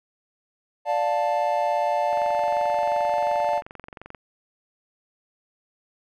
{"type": "chord", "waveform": "triangle", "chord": "D minor", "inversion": "none", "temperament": "just", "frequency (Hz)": [587.3, 704.8, 881], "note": ["D5", "F5", "A5"], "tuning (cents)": [0, 16, 2], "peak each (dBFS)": -23, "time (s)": [0.85, 3.62], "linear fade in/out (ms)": 50}
{"type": "click train", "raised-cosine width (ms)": 0.5, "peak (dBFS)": -24, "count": 47, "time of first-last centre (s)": [2.13, 4.148], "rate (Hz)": 22.8}
{"effects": []}